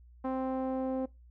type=tone with low-pass filter sweep; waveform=sawtooth; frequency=261.6 Hz; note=C4; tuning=in tune; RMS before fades=-33 dBFS; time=0.24-1.06 s; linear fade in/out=10 ms; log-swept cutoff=950 to 590 Hz; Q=1.6; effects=noise-tail reverb RT60 0.2 s tail -20 dB re dry + added 60 Hz sine -53 dBFS peak until 1.3 s